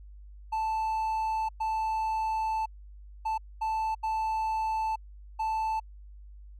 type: tone bursts at uneven times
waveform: triangle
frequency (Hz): 880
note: A5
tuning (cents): 0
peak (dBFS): -25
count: 6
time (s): 0.52-1.49 / 1.6-2.66 / 3.25-3.38 / 3.61-3.95 / 4.03-4.96 / 5.39-5.8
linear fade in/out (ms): 10
effects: added 50 Hz sine -45 dBFS peak until 6.59 s